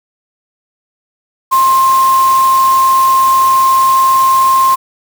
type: tone in noise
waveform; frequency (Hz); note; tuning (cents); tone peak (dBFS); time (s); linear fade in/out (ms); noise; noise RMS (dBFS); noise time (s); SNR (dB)
sine; 1058; C6; +19; -6; 1.51-4.76; 20; white; -23; 1.51-4.76; +14
effects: none